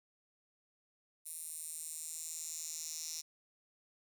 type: tone with high-pass filter sweep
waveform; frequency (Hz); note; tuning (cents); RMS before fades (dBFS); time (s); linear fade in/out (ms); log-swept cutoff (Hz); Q
10% pulse; 159; D#3; +38; -44; 1.25-3.22; 20; 9700 to 5900; 3.9
effects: none